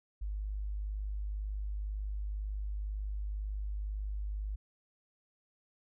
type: tone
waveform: sine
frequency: 51 Hz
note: G#1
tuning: 31 cents flat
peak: -34 dBFS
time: 0.21-4.56 s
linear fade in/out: 10 ms
effects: none